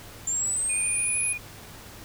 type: exponential sweep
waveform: sine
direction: up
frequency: 7220 to 10790 Hz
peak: -24 dBFS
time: 0.27-1.33 s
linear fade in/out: 5 ms
type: tone with vibrato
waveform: sine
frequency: 2456 Hz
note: D#7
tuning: 23 cents flat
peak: -30 dBFS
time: 0.69-1.38 s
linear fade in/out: 10 ms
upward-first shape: sine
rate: 13 Hz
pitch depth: 11 cents each way
effects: added 103 Hz sine -50 dBFS peak until 2.04 s + pink hiss -45 dBFS RMS until 2.04 s